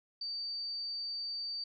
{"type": "tone", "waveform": "sine", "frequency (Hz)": 4615, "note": "D8", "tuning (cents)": -31, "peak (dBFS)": -36, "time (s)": [0.21, 1.64], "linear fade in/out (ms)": 5, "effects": []}